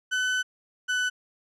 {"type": "tone pair in turn", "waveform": "35% pulse", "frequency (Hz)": [1507, 1495.7], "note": ["F#6", "F#6"], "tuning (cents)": [31, 18], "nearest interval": "unison", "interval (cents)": 13, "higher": "first", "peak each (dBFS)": -22, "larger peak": "neither", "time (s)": [[0.11, 0.43], [0.88, 1.1]], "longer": "first", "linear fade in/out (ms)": 20, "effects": ["low-pass 7000 Hz 12 dB/octave"]}